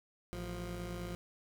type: tone pair together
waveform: 20% pulse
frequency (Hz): 55.5 / 176.2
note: A1 / F3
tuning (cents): +16 / +16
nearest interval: octave + minor sixth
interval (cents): 2000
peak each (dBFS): -38 / -37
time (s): 0.33-1.15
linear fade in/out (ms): 0
effects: none